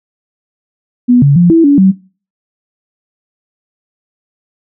sine tone with pitch steps, 245.5 / 141.5 / 174.7 / 329.5 / 284.5 / 190.6 Hz, B3 / C#3 / F3 / E4 / C#4 / G3, -10 / +36 / +1 / -1 / +45 / -48 cents, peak -3 dBFS, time 1.08-1.92 s, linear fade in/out 20 ms, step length 140 ms, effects noise-tail reverb RT60 0.4 s tail -22 dB re dry

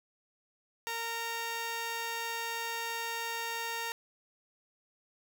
10% pulse tone pair together, 461.5 / 923 Hz, A#4 / A#5, -17 / -17 cents, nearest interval octave, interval 1200 cents, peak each -31 / -30 dBFS, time 0.87-3.92 s, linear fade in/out 0 ms, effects none

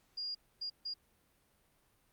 sine tone bursts at uneven times, 4833 Hz, D8, 49 cents sharp, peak -37 dBFS, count 3, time 0.17-0.35 / 0.61-0.7 / 0.85-0.94 s, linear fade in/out 10 ms, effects pink hiss -72 dBFS RMS until 2.12 s + Opus 48 kbps

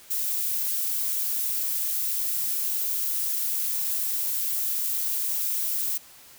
violet noise, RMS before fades -27 dBFS, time 0.1-5.98 s, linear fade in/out 10 ms, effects white hiss -50 dBFS RMS until 6.38 s

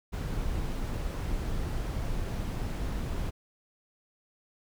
brown noise, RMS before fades -32 dBFS, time 0.12-3.31 s, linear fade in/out 20 ms, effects none

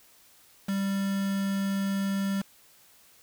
triangle tone with quantisation, 196.3 Hz, G3, 3 cents sharp, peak -24 dBFS, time 0.68-2.42 s, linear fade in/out 10 ms, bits 6, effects white hiss -58 dBFS RMS until 3.22 s

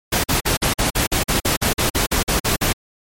pink noise bursts, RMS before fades -18 dBFS, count 16, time 0.12-2.73 s, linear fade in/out 10 ms, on 120 ms, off 46 ms, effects MP3 64 kbps

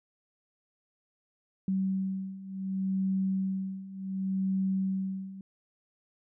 sine beating tone pair, 190.6 / 191.28 Hz, G3 / G3, -48 / -42 cents, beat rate 0.68 Hz, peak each -33 / -30 dBFS, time 1.68-5.41 s, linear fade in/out 2 ms, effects none

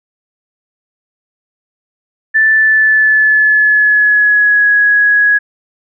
sine tone with pitch glide, 1760 to 1669.9 Hz, A6 to G#6, 0 to +9 cents, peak -6 dBFS, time 2.34-5.39 s, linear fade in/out 20 ms, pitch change -91 cents, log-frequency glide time 2.52-4.68 s, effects none

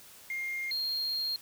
sine tone pair in turn, 2121 / 4225 Hz, C7 / C8, +23 / +16 cents, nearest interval octave, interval 1193 cents, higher second, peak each -31 / -27 dBFS, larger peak second, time 0.3-0.71 / 0.71-1.36 s, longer second, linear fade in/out 2 ms, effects tanh soft clip ceiling -29 dBFS + white hiss -53 dBFS RMS until 1.41 s

